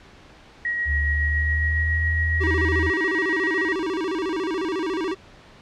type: tone with tremolo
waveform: sine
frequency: 1900 Hz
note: A#6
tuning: 33 cents sharp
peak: -21 dBFS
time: 0.65-3.73 s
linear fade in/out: 2 ms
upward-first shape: sine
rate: 7.2 Hz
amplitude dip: 25%
type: tone with pitch glide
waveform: sine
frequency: 73.42 to 81.46 Hz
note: D2 to E2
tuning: 0 to -20 cents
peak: -21 dBFS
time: 0.85-2.92 s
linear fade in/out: 50 ms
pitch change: +180 cents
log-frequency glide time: 0.98-2.03 s
type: tone with vibrato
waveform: square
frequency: 349.2 Hz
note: F4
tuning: in tune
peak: -24 dBFS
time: 2.4-5.15 s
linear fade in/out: 20 ms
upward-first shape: square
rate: 14 Hz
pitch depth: 160 cents each way
effects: pink hiss -48 dBFS RMS until 5.61 s + low-pass 4000 Hz 12 dB/octave